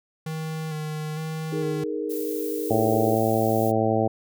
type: tone with vibrato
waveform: square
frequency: 156.1 Hz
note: D#3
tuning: 6 cents sharp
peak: -29 dBFS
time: 0.26-1.84 s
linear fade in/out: 5 ms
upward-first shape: square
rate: 1.1 Hz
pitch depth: 24 cents each way
type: chord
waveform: sine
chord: D# suspended fourth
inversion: none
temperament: just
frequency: 311.1 / 414.8 / 466.7 Hz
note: D#4 / G#4 / A#4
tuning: 0 / -2 / +2 cents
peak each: -30 dBFS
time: 1.52-3.15 s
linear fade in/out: 5 ms
type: noise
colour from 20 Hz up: violet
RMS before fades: -37 dBFS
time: 2.09-3.72 s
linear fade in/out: 20 ms
type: harmonic tone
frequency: 110.7 Hz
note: A2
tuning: 11 cents sharp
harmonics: 1 / 2 / 3 / 4 / 5 / 6 / 7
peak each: -27 / -27 / -27 / -27 / -27 / -27 / -27 dBFS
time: 2.7-4.08 s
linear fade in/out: 10 ms
effects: none